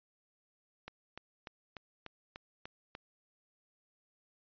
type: click train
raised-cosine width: 0.3 ms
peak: -28 dBFS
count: 8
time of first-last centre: 0.88-2.951 s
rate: 3.38 Hz
effects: resampled to 11025 Hz